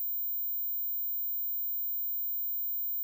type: tone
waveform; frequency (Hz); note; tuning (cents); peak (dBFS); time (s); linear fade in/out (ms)
sine; 15160; A#9; +28; -30; 0-3.03; 0
effects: none

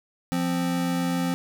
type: tone pair together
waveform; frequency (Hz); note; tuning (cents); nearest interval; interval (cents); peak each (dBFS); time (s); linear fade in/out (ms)
square; 174.29 / 261.6; F3 / C4; -3 / 0; perfect fifth; 703; -27; 0.32-1.34; 0
effects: 8-bit

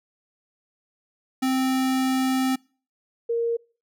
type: tone pair in turn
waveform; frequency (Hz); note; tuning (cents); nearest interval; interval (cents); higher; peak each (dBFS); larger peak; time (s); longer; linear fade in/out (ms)
square / sine; 261.3 / 465.6; C4 / A#4; -2 / -2; minor seventh; 1000; second; -21; neither; 1.42-2.56 / 3.29-3.57; first; 10
effects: noise-tail reverb RT60 0.4 s tail -26 dB re dry

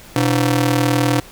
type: ring-modulated tone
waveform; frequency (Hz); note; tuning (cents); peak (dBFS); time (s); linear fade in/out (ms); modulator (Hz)
sawtooth; 207.7; G#3; 0; -7; 0.16-1.2; 2; 83.9
effects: pink hiss -41 dBFS RMS until 1.31 s

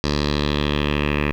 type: tone with low-pass filter sweep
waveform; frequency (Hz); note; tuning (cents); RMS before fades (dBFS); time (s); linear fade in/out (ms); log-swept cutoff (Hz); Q
10% pulse; 73.42; D2; 0; -21; 0.04-1.32; 0; 4800 to 2400; 3.6
effects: 8-bit

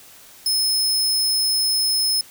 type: tone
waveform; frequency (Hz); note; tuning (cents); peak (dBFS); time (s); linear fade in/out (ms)
sawtooth; 5190; E8; -28; -15; 0.46-2.21; 2
effects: white hiss -46 dBFS RMS until 2.3 s

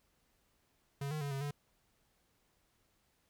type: tone with pitch steps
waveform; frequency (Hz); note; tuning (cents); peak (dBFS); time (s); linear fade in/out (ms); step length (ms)
square; 140.2 / 153.3 / 142.2 / 136.7 / 144.5; C#3 / D#3 / C#3 / C#3 / D3; +20 / -25 / +45 / -24 / -28; -37; 1.01-1.51; 5; 100
effects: pink hiss -75 dBFS RMS until 3.29 s

